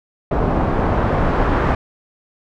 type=noise with low-pass filter sweep; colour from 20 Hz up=pink; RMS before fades=-17 dBFS; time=0.31-1.75 s; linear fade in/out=5 ms; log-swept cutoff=820 to 1300 Hz; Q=1.1; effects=none